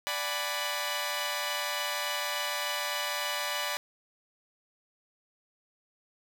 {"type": "chord", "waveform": "10% pulse", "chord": "G# half-diminished seventh", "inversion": "second", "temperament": "equal", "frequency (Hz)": [587.3, 740, 830.6, 987.8], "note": ["D5", "F#5", "G#5", "B5"], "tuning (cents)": [0, 0, 0, 0], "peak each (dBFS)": [-26, -31, -31, -26], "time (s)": [0.07, 3.77], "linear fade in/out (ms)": 0, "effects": []}